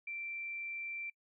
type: tone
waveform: sine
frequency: 2349 Hz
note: D7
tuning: in tune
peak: -39 dBFS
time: 0.07-1.1 s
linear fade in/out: 5 ms
effects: noise-tail reverb RT60 0.1 s tail -26 dB re dry